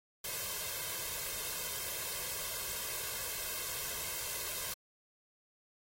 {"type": "noise with comb filter", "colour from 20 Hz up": "white", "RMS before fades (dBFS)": -39, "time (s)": [0.24, 4.74], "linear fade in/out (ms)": 5, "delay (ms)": 1.9, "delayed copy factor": 0.7, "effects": ["AAC 48 kbps"]}